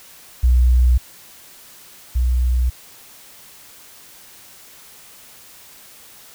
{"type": "tone pair in turn", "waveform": "sine", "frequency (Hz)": [61.74, 61.74], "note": ["B1", "B1"], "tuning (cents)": [0, 0], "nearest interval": "unison", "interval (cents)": 0, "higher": "neither", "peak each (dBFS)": [-10, -14], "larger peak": "first", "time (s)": [[0.43, 0.98], [2.15, 2.7]], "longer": "neither", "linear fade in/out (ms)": 10, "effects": ["white hiss -44 dBFS RMS until 6.34 s"]}